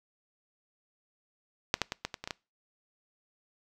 clicks, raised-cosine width 0.2 ms, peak -6 / -9 / -15 / -14 / -19 / -21 / -18 / -16 dBFS, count 8, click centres 1.741 / 1.817 / 1.921 / 2.05 / 2.142 / 2.24 / 2.275 / 2.308 s, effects noise-tail reverb RT60 0.3 s tail -24 dB re dry

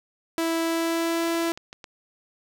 sawtooth tone with pitch glide, 329.6 to 334 Hz, E4 to E4, 0 to +23 cents, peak -19 dBFS, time 0.38-1.52 s, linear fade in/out 0 ms, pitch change +23 cents, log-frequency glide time 0.62-1.27 s
clicks, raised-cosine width 0.2 ms, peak -23 dBFS, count 8, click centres 1.236 / 1.279 / 1.348 / 1.425 / 1.481 / 1.575 / 1.729 / 1.842 s
effects none

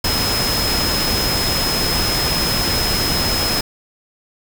sine tone in noise, 5130 Hz, E8, 48 cents flat, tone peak -20 dBFS, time 0.04-3.61 s, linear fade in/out 5 ms, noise pink, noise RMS -20 dBFS, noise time 0.04-3.61 s, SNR -3 dB, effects none

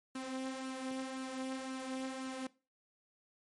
sawtooth tone with flanger, 262.2 Hz, C4, 4 cents sharp, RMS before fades -41 dBFS, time 0.15-2.47 s, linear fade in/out 5 ms, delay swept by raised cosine 0.7 to 4.2 ms, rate 1.9 Hz, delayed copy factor +0.5, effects noise-tail reverb RT60 0.3 s tail -19 dB re dry + MP3 48 kbps

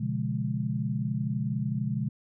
sine chord, B diminished seventh, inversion none, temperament equal with one note detuned, 123.47 / 143.23 / 174.61 / 207.7 Hz, B2 / D3 / F3 / Ab3, 0 / -43 / 0 / 0 cents, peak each -31 / -32 / -36 / -32 dBFS, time 0-2.09 s, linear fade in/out 10 ms, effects none

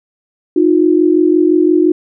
sine tone pair together, 311.1 / 356.9 Hz, D#4 / F4, 0 / +38 cents, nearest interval major second, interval 238 cents, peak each -10 dBFS, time 0.56-1.92 s, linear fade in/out 5 ms, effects none

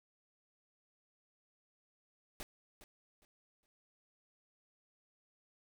pink noise with echo, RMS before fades -45 dBFS, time 2.4-2.43 s, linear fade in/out 0 ms, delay 410 ms, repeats 3, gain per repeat -12 dB, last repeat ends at 3.66 s, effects none

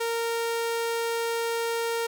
sawtooth tone, 462.5 Hz, A#4, 14 cents flat, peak -22 dBFS, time 0-2.07 s, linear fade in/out 10 ms, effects none

